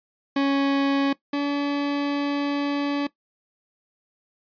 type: tone pair in turn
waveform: 40% pulse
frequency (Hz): 277.2 / 285.7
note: C#4 / D4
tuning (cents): 0 / -48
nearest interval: minor second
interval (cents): 52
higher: second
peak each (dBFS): -18 / -21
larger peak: first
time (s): 0.36-1.13 / 1.33-3.07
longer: second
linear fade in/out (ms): 5
effects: noise-tail reverb RT60 0.1 s tail -18 dB re dry + resampled to 11025 Hz